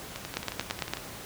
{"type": "two click trains", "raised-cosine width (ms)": 0.2, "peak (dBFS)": [-18, -11], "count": [10, 6], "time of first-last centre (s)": [[0.16, 0.971], [0.37, 0.936]], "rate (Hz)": [11.1, 8.84], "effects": ["pink hiss -42 dBFS RMS until 1.25 s", "high-pass 60 Hz 12 dB/octave"]}